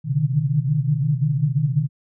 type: tone cluster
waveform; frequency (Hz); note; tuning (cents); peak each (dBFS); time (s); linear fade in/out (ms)
sine; 126.1 / 140.5 / 149.7 / 155.4; B2 / C#3 / D3 / D#3; +36 / +24 / +33 / -2; -23; 0.04-1.89; 50
effects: none